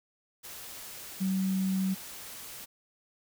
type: tone in noise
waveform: sine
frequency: 189.9 Hz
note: F#3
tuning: 45 cents sharp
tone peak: -26 dBFS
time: 1.2-1.95 s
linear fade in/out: 20 ms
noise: white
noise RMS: -44 dBFS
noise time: 0.43-2.66 s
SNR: +15 dB
effects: none